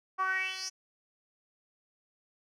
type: tone with band-pass filter sweep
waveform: 10% pulse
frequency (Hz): 377.2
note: F#4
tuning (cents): +33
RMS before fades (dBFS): -33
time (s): 0.18-0.7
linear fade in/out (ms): 20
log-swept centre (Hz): 990 to 6200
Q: 5.7
effects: none